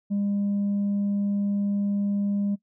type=tone with tanh clipping; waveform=sine; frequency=201.9 Hz; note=G#3; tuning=49 cents flat; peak=-23 dBFS; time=0.1-2.56 s; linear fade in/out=20 ms; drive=1 dB; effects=noise-tail reverb RT60 0.1 s tail -20 dB re dry